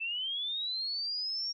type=linear sweep; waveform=sine; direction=up; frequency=2620 to 5600 Hz; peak=-32 dBFS; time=0-1.53 s; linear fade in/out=20 ms; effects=none